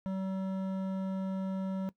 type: tone with hard clipping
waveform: sine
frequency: 190.6 Hz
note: G3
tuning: 48 cents flat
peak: -34 dBFS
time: 0.06-1.89 s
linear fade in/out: 0 ms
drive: 12 dB
effects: noise-tail reverb RT60 0.1 s tail -19 dB re dry